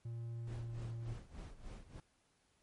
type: tone with pitch glide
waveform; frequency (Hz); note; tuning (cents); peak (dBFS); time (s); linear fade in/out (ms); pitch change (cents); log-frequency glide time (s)
triangle; 116.54 to 115.6; A#2 to A#2; 0 to -14; -39; 0.05-1.14; 5; -14; 0.48-0.87
type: noise with tremolo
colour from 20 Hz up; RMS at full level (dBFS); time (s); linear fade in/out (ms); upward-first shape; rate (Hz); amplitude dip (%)
brown; -47; 0.47-2; 2; sine; 3.4; 80
effects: pink hiss -75 dBFS RMS until 2.62 s + MP3 48 kbps